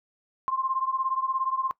sine beating tone pair, 1050 / 1067 Hz, C6 / C6, +6 / +34 cents, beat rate 17 Hz, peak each -27 / -29 dBFS, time 0.48-1.71 s, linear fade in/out 0 ms, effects noise-tail reverb RT60 0.1 s tail -21 dB re dry

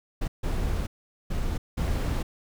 brown noise bursts at uneven times, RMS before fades -27 dBFS, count 4, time 0.21-0.28 / 0.43-0.87 / 1.3-1.58 / 1.77-2.23 s, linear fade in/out 10 ms, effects none

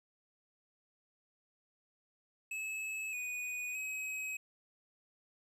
square tone with pitch steps, 2592 / 2476 / 2542 Hz, E7 / D#7 / D#7, -30 / -9 / +36 cents, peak -38 dBFS, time 2.51-4.37 s, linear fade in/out 5 ms, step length 620 ms, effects low-pass 12000 Hz 12 dB/octave + 12-bit

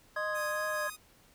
sine tone with vibrato, 612 Hz, D#5, 29 cents flat, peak -35 dBFS, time 0.16-0.88 s, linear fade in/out 10 ms, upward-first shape triangle, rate 2.5 Hz, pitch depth 30 cents each way
triangle chord, Ab major, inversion first, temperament equal, 1046.5 / 1244.5 / 1661.2 Hz, C6 / Eb6 / Ab6, 0 / 0 / 0 cents, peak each -38 / -38 / -33 dBFS, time 0.16-0.9 s, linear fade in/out 5 ms
5% pulse tone with tremolo, 1244.5 Hz, D#6, in tune, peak -30 dBFS, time 0.34-0.97 s, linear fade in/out 20 ms, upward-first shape sine, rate 2.6 Hz, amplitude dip 25%
effects pink hiss -62 dBFS RMS until 1.34 s

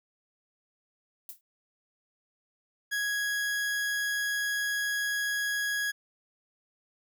violet noise with exponential decay, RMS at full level -37 dBFS, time 1.29-1.41 s, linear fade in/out 2 ms, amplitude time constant 26 ms
40% pulse tone, 1661.2 Hz, G#6, in tune, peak -27 dBFS, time 2.91-5.92 s, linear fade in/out 20 ms
effects none

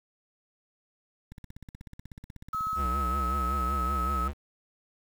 click train, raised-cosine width 5 ms, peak -32 dBFS, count 26, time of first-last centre 1.32-2.854 s, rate 16.3 Hz
sine tone, 1287 Hz, E6, 42 cents flat, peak -28 dBFS, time 2.53-4.28 s, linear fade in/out 5 ms
square tone with vibrato, 66 Hz, C2, 16 cents sharp, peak -30 dBFS, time 2.75-4.34 s, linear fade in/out 50 ms, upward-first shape triangle, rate 5.3 Hz, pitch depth 170 cents each way
effects low-pass 3000 Hz 12 dB/octave + 8-bit

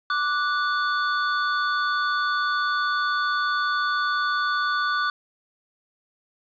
square tone pair together, 1170 / 1474.1 Hz, D6 / F#6, -7 / -7 cents, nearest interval major third, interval 400 cents, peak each -25 dBFS, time 0.1-5.1 s, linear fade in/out 2 ms, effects resampled to 11025 Hz + 9-bit

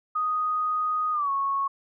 sine tone with pitch glide, 1244.5 to 1102.3 Hz, D#6 to C#6, 0 to -10 cents, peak -23 dBFS, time 0.15-1.68 s, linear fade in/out 10 ms, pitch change -210 cents, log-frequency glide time 1.12-1.3 s, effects none

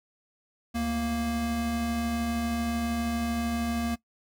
square tone pair together, 73.42 / 233.1 Hz, D2 / A#3, 0 / 0 cents, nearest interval octave + minor sixth, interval 2000 cents, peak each -36 / -28 dBFS, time 0.74-3.96 s, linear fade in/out 20 ms, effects noise-tail reverb RT60 0.1 s tail -19 dB re dry

